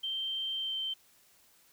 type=tone with pitch glide; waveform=sine; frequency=3136 to 3114 Hz; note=G7 to G7; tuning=0 to -12 cents; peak=-32 dBFS; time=0.03-0.94 s; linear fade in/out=10 ms; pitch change=-12 cents; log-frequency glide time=0.57-0.76 s; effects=white hiss -64 dBFS RMS until 1.72 s